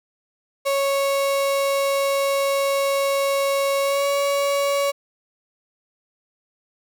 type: tone with pitch glide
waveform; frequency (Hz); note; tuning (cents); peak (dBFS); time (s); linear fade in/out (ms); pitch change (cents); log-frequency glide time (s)
35% pulse; 553 to 562; C#5 to C#5; -4 to +24; -17; 0.65-4.92; 20; +28; 3.82-4.07
effects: none